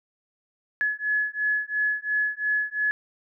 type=beating tone pair; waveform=sine; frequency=1700 / 1702.9 Hz; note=G#6 / G#6; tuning=+40 / +43 cents; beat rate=2.9 Hz; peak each=-26 dBFS; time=0.81-2.91 s; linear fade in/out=0 ms; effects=none